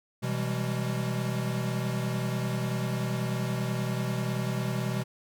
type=tone cluster; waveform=square; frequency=126.2 / 164.3 / 192.3 / 202.6 Hz; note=B2 / E3 / G3 / G#3; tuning=+38 / -5 / -33 / -43 cents; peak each=-31 / -36 / -38 / -36 dBFS; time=0.22-5.04 s; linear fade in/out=20 ms; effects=none